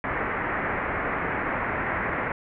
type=low-pass noise; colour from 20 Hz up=white; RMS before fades=-28 dBFS; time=0.04-2.32 s; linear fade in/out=2 ms; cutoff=2100 Hz; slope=48 dB/octave; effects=none